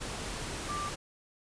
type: tone in noise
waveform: sine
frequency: 1180 Hz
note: D6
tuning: 8 cents sharp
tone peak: -34 dBFS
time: 0.68-0.9 s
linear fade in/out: 20 ms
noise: pink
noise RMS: -38 dBFS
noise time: 0-0.96 s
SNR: +1 dB
effects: resampled to 22050 Hz